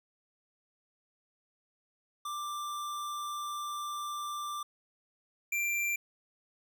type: tone pair in turn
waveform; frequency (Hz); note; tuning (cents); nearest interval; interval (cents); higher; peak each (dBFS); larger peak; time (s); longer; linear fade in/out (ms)
square; 1181 / 2362; D6 / D7; +9 / +9; octave; 1200; second; -36 / -30; second; 2.25-4.63 / 5.52-5.96; first; 5
effects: none